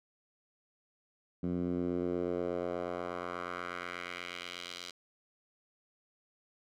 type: tone with band-pass filter sweep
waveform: 10% pulse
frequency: 88.3 Hz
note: F2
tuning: 20 cents sharp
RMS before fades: -37 dBFS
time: 1.43-4.91 s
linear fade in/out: 5 ms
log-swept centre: 200 to 4300 Hz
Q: 1.6
effects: none